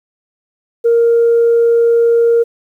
sine tone, 466.2 Hz, A#4, in tune, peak -6 dBFS, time 0.84-2.44 s, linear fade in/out 20 ms, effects tanh soft clip ceiling -4 dBFS + 8-bit

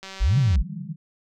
click train, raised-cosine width 0.2 ms, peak -21 dBFS, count 102, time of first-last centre 0.03-0.556 s, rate 192 Hz
sine linear two-way sweep, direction up then down, 34.06 to 145 to 41.24 Hz, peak -16 dBFS, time 0.2-0.63 s, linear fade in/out 20 ms, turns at 0.39 s
white band-pass noise, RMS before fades -34 dBFS, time 0.3-0.96 s, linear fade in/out 10 ms, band 140 to 200 Hz, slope 96 dB/octave
effects none

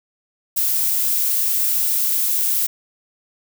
violet noise, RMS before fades -19 dBFS, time 0.56-2.67 s, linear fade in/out 10 ms, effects none

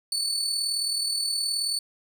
30% pulse tone with amplitude modulation, 4475 Hz, C#8, 16 cents sharp, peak -20 dBFS, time 0.12-1.79 s, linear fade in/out 2 ms, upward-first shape sine, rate 38.9 Hz, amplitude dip 45%, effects none

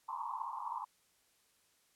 white band-pass noise, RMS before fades -41 dBFS, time 0.08-0.85 s, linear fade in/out 10 ms, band 860 to 1100 Hz, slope 96 dB/octave, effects white hiss -72 dBFS RMS until 1.95 s + low-pass 12000 Hz 12 dB/octave

